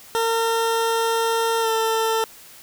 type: tone with pitch glide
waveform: 20% pulse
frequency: 455.9 to 447.3 Hz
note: A#4 to A4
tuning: -39 to +28 cents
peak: -14 dBFS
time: 0.15-2.24 s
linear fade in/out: 0 ms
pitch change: -33 cents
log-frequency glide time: 1.61-1.68 s
effects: white hiss -45 dBFS RMS until 2.62 s